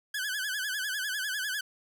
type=tone with vibrato; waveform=sawtooth; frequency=1599 Hz; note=G6; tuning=34 cents sharp; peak=-27 dBFS; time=0.14-1.61 s; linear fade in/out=5 ms; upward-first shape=sine; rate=10 Hz; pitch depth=130 cents each way; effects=none